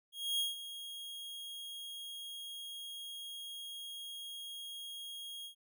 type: tone with ADSR envelope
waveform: 45% pulse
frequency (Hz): 3272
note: G#7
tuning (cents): -26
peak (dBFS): -30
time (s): 0.12-5.55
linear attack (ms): 270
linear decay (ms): 160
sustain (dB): -13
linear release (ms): 99
effects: none